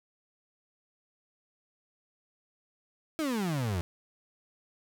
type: exponential sweep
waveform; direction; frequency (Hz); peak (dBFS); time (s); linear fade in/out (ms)
35% pulse; down; 329.6 to 82.41; -27; 3.19-3.81; 0
effects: none